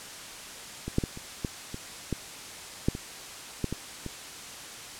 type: clicks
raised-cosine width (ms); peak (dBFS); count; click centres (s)
3; -20 / -10 / -16 / -27 / -16 / -23 / -15 / -10 / -22 / -14 / -18 / -22; 12; 0.88 / 0.984 / 1.038 / 1.174 / 1.448 / 1.744 / 2.127 / 2.885 / 2.951 / 3.643 / 3.726 / 4.063
effects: white hiss -42 dBFS RMS until 4.99 s + low-pass 9000 Hz 12 dB/octave